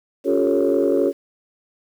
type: tone cluster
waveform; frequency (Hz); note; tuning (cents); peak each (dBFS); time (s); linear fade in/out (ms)
sine; 280.6 / 354 / 397.8 / 449.3 / 553; C#4 / F4 / G4 / A4 / C#5; +21 / +23 / +25 / +36 / -4; -21; 0.24-1.13; 50
effects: tanh soft clip ceiling -8 dBFS + 8-bit